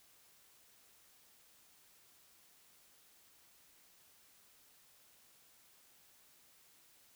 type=silence; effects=white hiss -66 dBFS RMS until 7.15 s